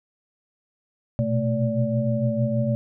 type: tone cluster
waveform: sine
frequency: 118.5 / 125 / 129.8 / 221.1 / 577 Hz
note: A#2 / B2 / C3 / A3 / D5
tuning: +29 / +21 / -13 / +9 / -31 cents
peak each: -27 / -25 / -34 / -25 / -27 dBFS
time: 1.19-2.75 s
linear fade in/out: 0 ms
effects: none